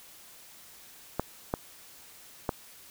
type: clicks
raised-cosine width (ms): 1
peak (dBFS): -13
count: 3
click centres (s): 1.196 / 1.539 / 2.492
effects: white hiss -52 dBFS RMS until 2.9 s